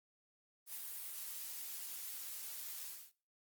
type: noise with ADSR envelope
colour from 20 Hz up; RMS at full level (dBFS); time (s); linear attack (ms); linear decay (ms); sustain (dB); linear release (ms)
blue; -44; 0.66-3.12; 79; 36; -2; 260
effects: noise-tail reverb RT60 0.4 s tail -21 dB re dry + Opus 32 kbps